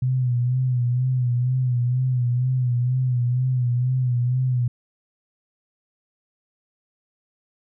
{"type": "tone with vibrato", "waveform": "sine", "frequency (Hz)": 125.2, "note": "B2", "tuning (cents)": 24, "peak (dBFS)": -18, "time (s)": [0.02, 4.68], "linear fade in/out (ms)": 5, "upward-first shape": "sine", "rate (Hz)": 2.1, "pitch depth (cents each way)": 58, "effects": []}